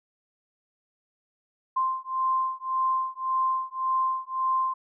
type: beating tone pair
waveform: sine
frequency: 1045 / 1046.8 Hz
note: C6 / C6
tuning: -2 / 0 cents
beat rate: 1.8 Hz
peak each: -27 dBFS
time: 1.76-4.74 s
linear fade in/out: 10 ms
effects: none